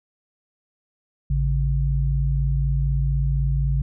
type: tone pair together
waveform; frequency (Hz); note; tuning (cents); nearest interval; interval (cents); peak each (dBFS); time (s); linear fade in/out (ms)
sine; 54.53 / 138.59; A1 / C#3; -15 / 0; octave + major third; 1615; -20 / -22; 1.3-3.82; 5
effects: none